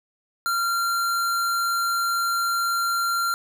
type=tone; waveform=square; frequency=1379 Hz; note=F6; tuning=22 cents flat; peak=-22 dBFS; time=0.46-3.34 s; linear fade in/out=0 ms; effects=none